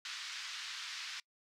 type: band-pass noise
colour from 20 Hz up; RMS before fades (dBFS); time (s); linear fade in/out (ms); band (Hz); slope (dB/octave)
white; -44; 0.05-1.2; 2; 1300 to 5200; 24
effects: noise-tail reverb RT60 0.1 s tail -25 dB re dry